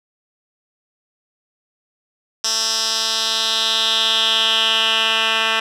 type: tone with band-pass filter sweep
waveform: 10% pulse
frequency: 222.9 Hz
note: A3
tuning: 23 cents sharp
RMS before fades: -18 dBFS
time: 2.44-5.6 s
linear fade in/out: 5 ms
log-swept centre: 5400 to 2400 Hz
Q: 3.6
effects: none